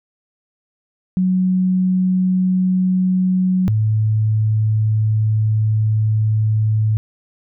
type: tone pair in turn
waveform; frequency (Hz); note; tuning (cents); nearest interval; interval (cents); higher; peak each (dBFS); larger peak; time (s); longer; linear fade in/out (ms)
sine; 185 / 108.55; F#3 / A2; 0 / -23; major sixth; 923; first; -13; neither; 1.17-3.68 / 3.68-6.97; second; 0
effects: none